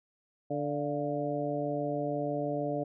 harmonic tone with a mistuned harmonic, 146.3 Hz, D3, 6 cents flat, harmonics 1 / 2 / 3 / 4 / 5, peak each -38 / -35 / -37 / -34 / -38 dBFS, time 0.5-2.84 s, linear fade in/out 10 ms, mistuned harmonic 5, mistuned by -63 cents, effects none

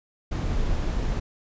brown noise, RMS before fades -25 dBFS, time 0.31-1.2 s, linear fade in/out 10 ms, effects resampled to 16000 Hz

